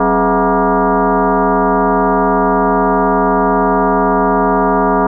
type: tone with frequency modulation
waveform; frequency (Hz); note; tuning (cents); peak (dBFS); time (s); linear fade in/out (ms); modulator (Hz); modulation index
sine; 268.4; C4; +44; -9; 0-5.07; 5; 229; 4.2
effects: none